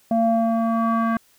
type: tone with low-pass filter sweep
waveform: square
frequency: 227.6 Hz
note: A#3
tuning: 41 cents flat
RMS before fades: -20 dBFS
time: 0.11-1.17 s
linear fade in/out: 2 ms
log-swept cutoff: 620 to 1400 Hz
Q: 4.2
effects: white hiss -58 dBFS RMS until 1.38 s